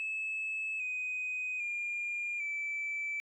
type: tone with pitch steps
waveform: sine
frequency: 2600 / 2503 / 2409 / 2319 Hz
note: E7 / D#7 / D7 / D7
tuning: -24 / +10 / +43 / -22 cents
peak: -32 dBFS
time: 0-3.2 s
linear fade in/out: 0 ms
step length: 800 ms
effects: tanh soft clip ceiling -30 dBFS